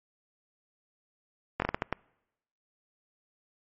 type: slowing click train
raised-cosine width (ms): 0.5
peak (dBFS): -12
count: 7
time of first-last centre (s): 1.6-1.926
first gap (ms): 21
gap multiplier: 1.38
effects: noise-tail reverb RT60 0.9 s tail -26 dB re dry + MP3 32 kbps